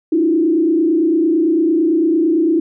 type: tone with frequency modulation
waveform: sine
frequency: 326.6 Hz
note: E4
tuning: 16 cents flat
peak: -11 dBFS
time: 0.12-2.6 s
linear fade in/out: 5 ms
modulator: 28.9 Hz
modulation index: 0.94
effects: none